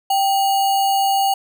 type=tone with sample-and-hold; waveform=sine; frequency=784 Hz; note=G5; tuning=in tune; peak=-14 dBFS; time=0.1-1.34 s; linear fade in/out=5 ms; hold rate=3675 Hz; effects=none